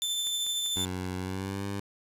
sawtooth tone with tremolo, 3539 Hz, A7, 9 cents sharp, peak -24 dBFS, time 0.02-0.85 s, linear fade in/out 0 ms, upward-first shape triangle, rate 13 Hz, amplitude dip 30%
click train, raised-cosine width 0.2 ms, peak -29 dBFS, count 5, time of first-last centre 0.27-1.053 s, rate 5.11 Hz
15% pulse tone with pitch glide, 92.1 to 99.86 Hz, F#2 to G2, -7 to +33 cents, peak -26 dBFS, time 0.76-1.8 s, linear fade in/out 5 ms, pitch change +140 cents, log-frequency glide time 1.18-1.65 s
effects resampled to 32000 Hz + 8-bit

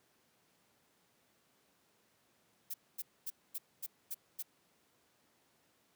violet noise bursts, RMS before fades -40 dBFS, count 7, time 2.7-4.427 s, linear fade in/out 10 ms, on 41 ms, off 240 ms, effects pink hiss -72 dBFS RMS until 5.95 s + high-pass 150 Hz 12 dB/octave

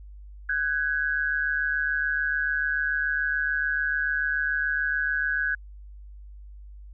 sine tone pair together, 1505 / 1651.9 Hz, F#6 / G#6, +29 / -10 cents, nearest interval major second, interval 161 cents, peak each -26 dBFS, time 0.49-5.55 s, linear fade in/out 5 ms, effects added 50 Hz sine -41 dBFS peak until 6.93 s

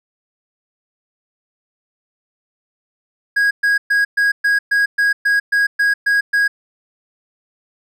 triangle tone bursts, 1646 Hz, G#6, 16 cents flat, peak -10 dBFS, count 12, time 3.36-6.48 s, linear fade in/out 10 ms, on 150 ms, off 120 ms, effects none

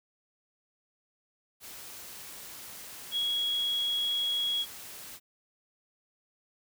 sine tone in noise, 3322 Hz, G#7, in tune, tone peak -27 dBFS, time 3.11-4.66 s, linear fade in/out 50 ms, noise white, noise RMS -45 dBFS, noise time 1.6-5.2 s, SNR +15 dB, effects none

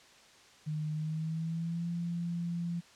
sine tone with pitch glide, 153.5 to 171.31 Hz, D#3 to F3, -23 to -33 cents, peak -32 dBFS, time 0.66-2.81 s, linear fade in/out 20 ms, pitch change +190 cents, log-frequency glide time 0.92-1.89 s, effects white hiss -58 dBFS RMS until 2.95 s + low-pass 6000 Hz 12 dB/octave

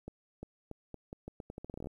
accelerating click train, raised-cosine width 2 ms, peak -29 dBFS, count 18, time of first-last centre 0.08-1.871 s, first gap 350 ms, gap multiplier 0.81, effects 11-bit

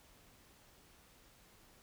silence, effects pink hiss -64 dBFS RMS until 1.82 s

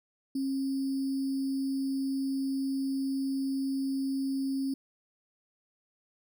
sine tone with sample-and-hold, 270.2 Hz, C#4, 44 cents flat, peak -28 dBFS, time 0.35-4.74 s, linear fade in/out 5 ms, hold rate 4900 Hz, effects none

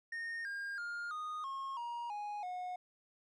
triangle tone with pitch steps, 1841 / 1612 / 1411.4 / 1235.8 / 1082.1 / 947.5 / 829.6 / 726.4 Hz, A#6 / G6 / F6 / D#6 / C#6 / A#5 / G#5 / F#5, -22 / +48 / +18 / -12 / -42 / +28 / -2 / -32 cents, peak -37 dBFS, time 0.12-2.76 s, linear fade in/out 5 ms, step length 330 ms, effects resampled to 24000 Hz

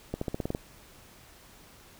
accelerating click train, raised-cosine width 2 ms, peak -17 dBFS, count 8, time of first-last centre 0.14-0.549 s, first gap 74 ms, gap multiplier 0.92, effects pink hiss -54 dBFS RMS until 1.99 s

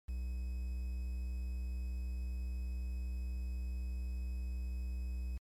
triangle tone with quantisation, 62 Hz, B1, 7 cents sharp, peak -34 dBFS, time 0.08-5.38 s, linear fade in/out 10 ms, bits 10, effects MP3 64 kbps

